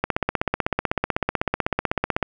click train, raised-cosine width 0.5 ms, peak -5 dBFS, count 36, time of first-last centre 0.04-2.228 s, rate 16 Hz, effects none

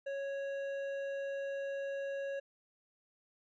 sine tone with hard clipping, 553 Hz, C#5, 4 cents flat, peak -38 dBFS, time 0.06-2.4 s, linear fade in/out 10 ms, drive 9 dB, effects resampled to 16000 Hz

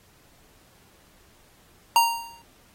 square tone with exponential decay, 930 Hz, A#5, 4 cents flat, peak -13 dBFS, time 1.96-2.42 s, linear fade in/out 1 ms, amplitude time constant 100 ms, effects pink hiss -58 dBFS RMS until 2.74 s + AAC 48 kbps

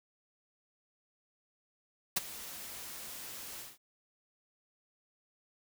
white noise with ADSR envelope, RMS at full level -27 dBFS, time 2.16-3.78 s, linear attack 10 ms, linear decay 20 ms, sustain -18 dB, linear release 180 ms, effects none

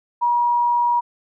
sine tone, 958 Hz, A#5, 47 cents sharp, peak -15 dBFS, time 0.21-1.01 s, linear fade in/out 20 ms, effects none

